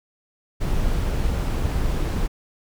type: noise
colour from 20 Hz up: brown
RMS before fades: -22 dBFS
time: 0.6-2.28 s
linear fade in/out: 20 ms
effects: none

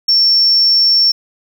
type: tone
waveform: triangle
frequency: 5440 Hz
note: F8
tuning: 46 cents flat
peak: -5 dBFS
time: 0.08-1.12 s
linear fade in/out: 10 ms
effects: tanh soft clip ceiling -5 dBFS + 7-bit

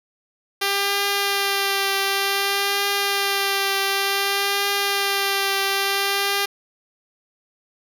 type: tone with vibrato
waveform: 5% pulse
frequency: 396.7 Hz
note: G4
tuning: 21 cents sharp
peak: -8 dBFS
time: 0.61-6.46 s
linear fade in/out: 10 ms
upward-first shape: triangle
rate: 0.55 Hz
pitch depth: 21 cents each way
effects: 8-bit

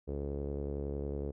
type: tone with low-pass filter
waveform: sawtooth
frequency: 70.9 Hz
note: C#2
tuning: 40 cents sharp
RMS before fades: -37 dBFS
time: 0.07-1.32 s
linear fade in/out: 20 ms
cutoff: 450 Hz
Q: 4.1
effects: none

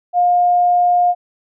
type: tone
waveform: sine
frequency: 710 Hz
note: F5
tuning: 28 cents sharp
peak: -10 dBFS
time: 0.13-1.15 s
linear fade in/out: 50 ms
effects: none

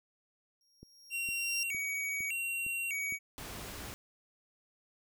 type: tone with exponential growth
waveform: 40% pulse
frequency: 5588 Hz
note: F8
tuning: in tune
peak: -31 dBFS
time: 0.61-1.63 s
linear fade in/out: 1 ms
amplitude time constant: 220 ms
type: click train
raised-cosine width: 3 ms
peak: -37 dBFS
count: 6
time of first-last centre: 0.83-3.124 s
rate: 2.18 Hz
type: tone with vibrato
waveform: square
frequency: 2489 Hz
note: D#7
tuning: in tune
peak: -34 dBFS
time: 1.1-3.19 s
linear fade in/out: 50 ms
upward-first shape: square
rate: 0.83 Hz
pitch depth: 170 cents each way
type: noise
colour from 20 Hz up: pink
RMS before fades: -44 dBFS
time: 3.38-3.94 s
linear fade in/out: 0 ms
effects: none

